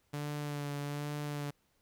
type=tone with vibrato; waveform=sawtooth; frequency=145.6 Hz; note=D3; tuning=15 cents flat; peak=-32 dBFS; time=0.13-1.51 s; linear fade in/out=10 ms; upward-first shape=sine; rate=1.2 Hz; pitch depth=23 cents each way; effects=pink hiss -74 dBFS RMS until 1.81 s